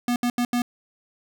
square tone bursts at uneven times, 242.7 Hz, B3, 30 cents flat, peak -21 dBFS, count 4, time 0.08-0.16 / 0.23-0.3 / 0.38-0.45 / 0.53-0.62 s, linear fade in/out 2 ms, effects none

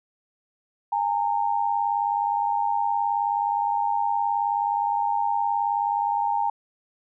sine tone pair together, 816 / 915.2 Hz, G#5 / A#5, -31 / -32 cents, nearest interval major second, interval 199 cents, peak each -24 dBFS, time 0.92-6.5 s, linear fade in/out 5 ms, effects none

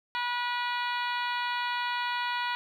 harmonic tone, 485.7 Hz, B4, 29 cents flat, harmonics 2 / 3 / 4 / 5 / 6 / 7 / 8 / 9, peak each -31 / -35 / -37 / -39 / -41 / -42 / -43 / -44 dBFS, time 0.15-2.55 s, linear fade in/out 0 ms, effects 10-bit

